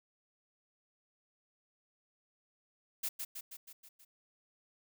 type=noise with echo; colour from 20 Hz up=blue; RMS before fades=-36 dBFS; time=3.03-3.09 s; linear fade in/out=10 ms; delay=160 ms; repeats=6; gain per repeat=-4 dB; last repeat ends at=4.05 s; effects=none